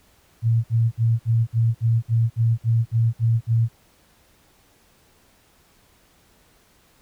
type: tone bursts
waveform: sine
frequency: 114.7 Hz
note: A#2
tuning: 28 cents flat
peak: -15 dBFS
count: 12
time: 0.42-3.687 s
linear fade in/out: 50 ms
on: 220 ms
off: 57 ms
effects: pink hiss -58 dBFS RMS until 7.01 s